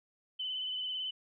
sine tone with vibrato, 3023 Hz, F#7, 36 cents sharp, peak -34 dBFS, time 0.39-1.11 s, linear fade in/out 10 ms, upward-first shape triangle, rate 18 Hz, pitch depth 37 cents each way, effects none

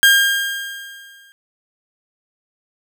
30% pulse tone with exponential decay, 1609 Hz, G6, 45 cents sharp, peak -4 dBFS, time 0.03-1.32 s, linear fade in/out 0 ms, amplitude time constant 280 ms, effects none

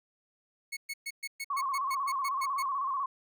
sawtooth tone bursts, 2200 Hz, C#7, 14 cents flat, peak -31 dBFS, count 12, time 0.72-2.628 s, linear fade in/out 10 ms, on 49 ms, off 120 ms
sine tone with vibrato, 1090 Hz, C#6, 29 cents flat, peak -29 dBFS, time 1.5-3.06 s, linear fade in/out 5 ms, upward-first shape square, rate 16 Hz, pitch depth 62 cents each way
effects none

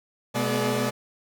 sawtooth tone cluster, 125.6 / 212.4 / 244 / 426.4 / 586 Hz, B2 / G#3 / B3 / G#4 / D5, +30 / +39 / -21 / +46 / -4 cents, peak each -26 dBFS, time 0.34-0.91 s, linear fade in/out 20 ms, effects none

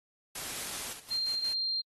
white noise, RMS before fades -38 dBFS, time 0.35-0.93 s, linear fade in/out 5 ms
white noise with tremolo, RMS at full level -45 dBFS, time 0.55-1.53 s, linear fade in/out 2 ms, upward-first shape square, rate 5.6 Hz, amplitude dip 65%
sine tone, 4186 Hz, C8, in tune, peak -29 dBFS, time 1.1-1.82 s, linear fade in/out 20 ms
effects AAC 32 kbps

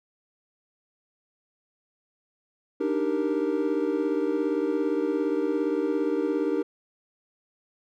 triangle chord, Eb major seventh, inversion third, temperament equal, 293.7 / 311.1 / 392 / 466.2 Hz, D4 / Eb4 / G4 / Bb4, 0 / 0 / 0 / 0 cents, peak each -27 dBFS, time 2.8-6.63 s, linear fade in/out 10 ms, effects none

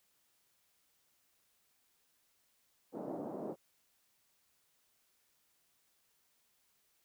pink band-pass noise, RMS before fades -42 dBFS, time 2.92-3.56 s, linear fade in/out 50 ms, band 210 to 730 Hz, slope 24 dB/octave, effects white hiss -75 dBFS RMS until 7.04 s

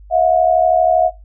sine tone pair together, 647.4 / 720 Hz, E5 / F#5, -31 / -47 cents, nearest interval major second, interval 184 cents, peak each -13 dBFS, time 0.1-1.11 s, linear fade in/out 50 ms, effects noise-tail reverb RT60 0.2 s tail -20 dB re dry + added 50 Hz sine -37 dBFS peak until 1.24 s

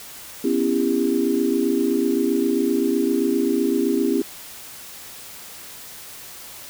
sine chord, C# half-diminished seventh, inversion third, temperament just, 249.5 / 277.2 / 332.6 / 399.1 Hz, B3 / C#4 / E4 / G4, +18 / 0 / +16 / +31 cents, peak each -23 dBFS, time 0.44-4.22 s, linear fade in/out 5 ms, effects white hiss -39 dBFS RMS until 6.69 s

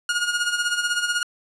sawtooth tone with tremolo, 1433 Hz, F6, 44 cents sharp, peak -15 dBFS, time 0.09-1.23 s, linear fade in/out 2 ms, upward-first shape sine, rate 16 Hz, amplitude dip 65%, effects resampled to 24000 Hz + 8-bit

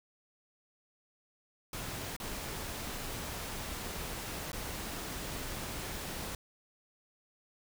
pink noise with dropouts, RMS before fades -40 dBFS, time 1.73-6.35 s, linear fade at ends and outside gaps 2 ms, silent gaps 2.165-2.2 / 4.518-4.53 s, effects none

